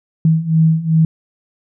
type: beating tone pair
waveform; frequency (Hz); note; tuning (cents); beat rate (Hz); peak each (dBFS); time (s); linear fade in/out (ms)
sine; 159.1 / 161.7; D#3 / E3; +39 / -33; 2.6; -15 / -12; 0.25-1.05; 2
effects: none